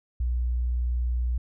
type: tone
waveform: sine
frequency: 60.7 Hz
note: B1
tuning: 29 cents flat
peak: -23 dBFS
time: 0.2-1.38 s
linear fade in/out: 5 ms
effects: none